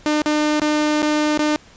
sawtooth tone with dropouts, 301.8 Hz, D4, 47 cents sharp, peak -12 dBFS, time 0.06-1.56 s, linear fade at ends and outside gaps 0 ms, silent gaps 0.219-0.26 / 0.598-0.618 / 1.02-1.027 / 1.375-1.392 s, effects pink hiss -47 dBFS RMS until 1.76 s + resampled to 16000 Hz

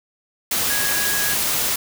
sine tone in noise, 1658 Hz, G#6, 3 cents flat, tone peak -25 dBFS, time 0.7-1.34 s, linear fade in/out 5 ms, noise white, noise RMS -21 dBFS, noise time 0.51-1.76 s, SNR -7 dB, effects none

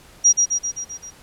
sine tone with echo, 5730 Hz, F8, 44 cents sharp, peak -9 dBFS, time 0.24-0.33 s, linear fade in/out 20 ms, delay 130 ms, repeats 6, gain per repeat -4 dB, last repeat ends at 1.11 s, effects pink hiss -48 dBFS RMS until 1.22 s + low-pass 12000 Hz 12 dB/octave

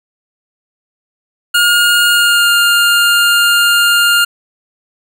25% pulse tone with pitch glide, 1423 to 1405.8 Hz, F6 to F6, +32 to +11 cents, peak -4 dBFS, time 1.54-4.25 s, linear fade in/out 10 ms, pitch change -21 cents, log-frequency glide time 2.09-2.51 s, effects none

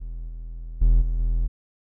triangle tone with level steps, 41.2 Hz, E1, in tune, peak -28 / -30 / -11 / -19 / -17 dBFS, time 0-1.48 s, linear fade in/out 20 ms, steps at 0.28 / 0.81 / 1.01 / 1.19 s, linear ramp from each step 10 ms, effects none

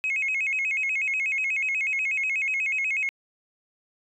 sine tone with vibrato, 2346 Hz, D7, 2 cents flat, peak -22 dBFS, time 0.04-3.09 s, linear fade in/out 0 ms, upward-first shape square, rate 8.2 Hz, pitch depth 140 cents each way, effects tanh soft clip ceiling -20 dBFS

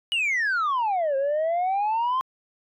sine exponential two-way sweep, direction down then up, 2960 to 533 to 1063 Hz, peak -19 dBFS, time 0.12-2.21 s, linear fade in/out 0 ms, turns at 1.16 s, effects tanh soft clip ceiling -20 dBFS

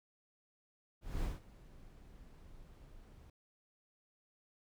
brown noise with ADSR envelope, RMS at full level -36 dBFS, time 1.01-3.3 s, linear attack 220 ms, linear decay 170 ms, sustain -20 dB, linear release 3 ms, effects none

